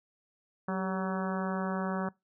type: harmonic tone with a mistuned harmonic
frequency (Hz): 188.4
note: F#3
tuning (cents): +32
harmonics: 1 / 2 / 3 / 4 / 5 / 6 / 7 / 8 / 9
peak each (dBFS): -32 / -40 / -39 / -41 / -41 / -41 / -43 / -44 / -47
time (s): 0.68-2.09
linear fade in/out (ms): 5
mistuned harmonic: 2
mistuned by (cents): +58
effects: noise-tail reverb RT60 0.2 s tail -23 dB re dry